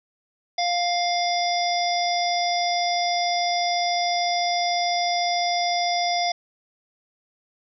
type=harmonic tone with a mistuned harmonic; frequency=701 Hz; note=F5; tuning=6 cents sharp; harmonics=1 / 3 / 5 / 7 / 8; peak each=-22 / -30 / -31 / -29 / -33 dBFS; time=0.58-6.32 s; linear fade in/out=5 ms; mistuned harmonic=7; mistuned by=+21 cents; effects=none